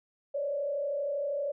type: tone with frequency modulation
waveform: sine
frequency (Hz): 571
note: D5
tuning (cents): -49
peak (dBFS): -29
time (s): 0.34-1.52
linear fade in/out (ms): 10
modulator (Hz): 32.7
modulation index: 0.77
effects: none